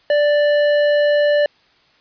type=tone with tanh clipping; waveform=triangle; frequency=587.3 Hz; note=D5; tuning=in tune; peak=-14 dBFS; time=0.1-1.46 s; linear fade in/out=2 ms; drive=17 dB; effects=white hiss -55 dBFS RMS until 2 s + resampled to 11025 Hz